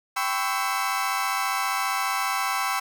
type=chord; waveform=30% pulse; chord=C# half-diminished seventh; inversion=second; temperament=equal with one note detuned; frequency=784 / 1013.8 / 1108.7 / 1318.5 Hz; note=G5 / B5 / C#6 / E6; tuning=0 / +45 / 0 / 0 cents; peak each=-27 dBFS; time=0.16-2.8 s; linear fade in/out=10 ms; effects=none